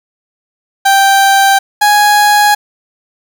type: tone pair in turn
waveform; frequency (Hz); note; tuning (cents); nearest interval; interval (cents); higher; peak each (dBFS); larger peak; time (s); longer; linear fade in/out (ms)
30% pulse; 784 / 830.6; G5 / G#5; 0 / 0; minor second; 100; second; -3; neither; 0.85-1.59 / 1.81-2.55; neither; 10
effects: 7-bit